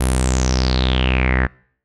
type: tone with low-pass filter sweep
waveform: sawtooth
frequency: 63.8 Hz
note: C2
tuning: 43 cents flat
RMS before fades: -17 dBFS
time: 0-1.47 s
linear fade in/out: 10 ms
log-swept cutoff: 11000 to 1700 Hz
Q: 7.3
effects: noise-tail reverb RT60 0.6 s tail -25 dB re dry